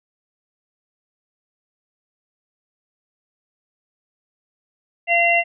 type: harmonic tone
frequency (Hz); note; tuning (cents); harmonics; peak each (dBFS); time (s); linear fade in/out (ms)
686; F5; -31; 1 / 3 / 4; -18 / -18 / -18; 5.07-5.44; 50
effects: none